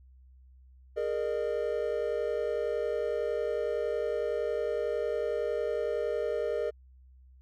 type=chord; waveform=triangle; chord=Ab suspended second; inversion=none; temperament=equal with one note detuned; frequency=415.3 / 466.2 / 606.6 Hz; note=Ab4 / Bb4 / Eb5; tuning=0 / 0 / -44 cents; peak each=-32 / -30 / -31 dBFS; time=0.96-6.71 s; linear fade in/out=20 ms; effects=added 64 Hz sine -53 dBFS peak until 7.41 s